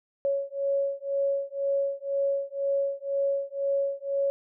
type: beating tone pair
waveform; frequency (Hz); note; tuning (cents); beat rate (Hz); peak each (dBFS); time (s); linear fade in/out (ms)
sine; 554.4 / 556.4; C#5 / C#5; 0 / +6; 2; -28 / -28; 0.25-4.3; 0
effects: none